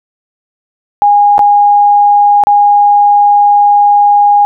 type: tone with dropouts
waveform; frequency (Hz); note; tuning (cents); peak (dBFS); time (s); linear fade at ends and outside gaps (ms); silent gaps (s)
sine; 820; G#5; -22; -3; 1.02-4.45; 0; 1.381-1.392 / 2.437-2.47
effects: none